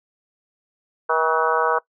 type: harmonic tone with a mistuned harmonic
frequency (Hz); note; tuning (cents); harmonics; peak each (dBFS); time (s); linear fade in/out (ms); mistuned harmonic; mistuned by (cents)
160.1; D#3; +50; 3 / 4 / 5 / 6 / 7 / 8 / 9; -23 / -26 / -27 / -23 / -24 / -25 / -25; 1.09-1.79; 10; 9; +57
effects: noise-tail reverb RT60 0.1 s tail -21 dB re dry